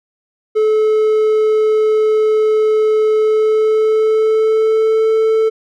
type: tone with pitch glide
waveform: triangle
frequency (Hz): 432.3 to 441.9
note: A4 to A4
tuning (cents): -31 to +7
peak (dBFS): -8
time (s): 0.55-5.5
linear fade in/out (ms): 20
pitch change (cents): +38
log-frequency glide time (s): 3.16-5.09
effects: none